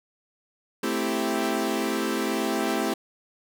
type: chord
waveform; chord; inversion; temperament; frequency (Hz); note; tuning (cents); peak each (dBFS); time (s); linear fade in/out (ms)
sawtooth; A minor seventh; none; equal; 220 / 261.6 / 329.6 / 392; A3 / C4 / E4 / G4; 0 / 0 / 0 / 0; -26; 0.83-2.94; 5
effects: none